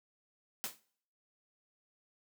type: noise with exponential decay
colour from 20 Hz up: white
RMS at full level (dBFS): -34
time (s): 0.64-0.8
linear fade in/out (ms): 0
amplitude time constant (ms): 33
effects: noise-tail reverb RT60 0.6 s tail -22 dB re dry + high-pass 150 Hz 12 dB/octave